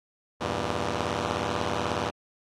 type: chord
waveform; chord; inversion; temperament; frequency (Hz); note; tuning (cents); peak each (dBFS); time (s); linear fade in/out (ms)
5% pulse; E diminished; none; just; 82.41 / 98.89 / 118.67; E2 / G2 / Bb2; 0 / +16 / +31; -21; 0.4-2.11; 20
effects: low-pass 6000 Hz 12 dB/octave + AAC 48 kbps